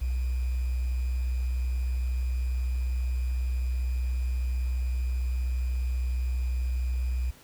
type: tone with sample-and-hold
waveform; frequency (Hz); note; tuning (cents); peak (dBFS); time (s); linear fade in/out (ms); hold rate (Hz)
sine; 62.5; B1; +21; -25; 0.01-7.31; 10; 2450
effects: pink hiss -54 dBFS RMS until 7.43 s